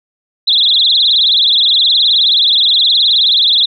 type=tone with vibrato; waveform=sine; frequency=3678 Hz; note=A#7; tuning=24 cents flat; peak=-7 dBFS; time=0.47-3.66 s; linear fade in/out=10 ms; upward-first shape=triangle; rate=19 Hz; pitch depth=230 cents each way; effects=none